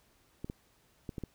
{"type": "clicks", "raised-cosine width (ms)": 3, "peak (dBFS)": -25, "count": 5, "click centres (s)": [0.445, 0.499, 1.092, 1.182, 1.237], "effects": ["pink hiss -68 dBFS RMS until 1.34 s"]}